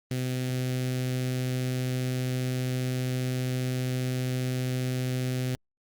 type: tone with notch filter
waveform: sawtooth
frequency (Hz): 127.5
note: C3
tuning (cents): -44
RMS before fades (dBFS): -29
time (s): 0.11-5.55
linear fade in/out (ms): 0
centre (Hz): 1000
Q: 0.72
effects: Opus 32 kbps